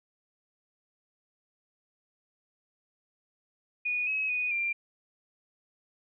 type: tone with pitch steps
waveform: sine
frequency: 2462 / 2559 / 2479 / 2378 Hz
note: D#7 / D#7 / D#7 / D7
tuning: -19 / +48 / -7 / +21 cents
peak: -27 dBFS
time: 3.85-4.73 s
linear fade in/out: 10 ms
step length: 220 ms
effects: none